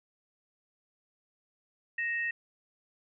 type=tone pair together; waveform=sine; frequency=1866.8 / 2637 Hz; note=A#6 / E7; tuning=+2 / 0 cents; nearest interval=tritone; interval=598 cents; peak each=-30 / -37 dBFS; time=1.98-2.31 s; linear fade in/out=5 ms; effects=none